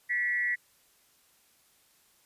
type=tone with frequency modulation; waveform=sine; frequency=1943 Hz; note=B6; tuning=29 cents flat; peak=-26 dBFS; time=0.09-0.56 s; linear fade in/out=20 ms; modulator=194 Hz; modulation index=0.57; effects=white hiss -65 dBFS RMS until 2.25 s + resampled to 32000 Hz